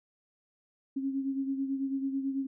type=beating tone pair; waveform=sine; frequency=270 / 279.1 Hz; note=C#4 / C#4; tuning=-45 / +12 cents; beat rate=9.1 Hz; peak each=-30 / -38 dBFS; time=0.96-2.47 s; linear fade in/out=10 ms; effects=none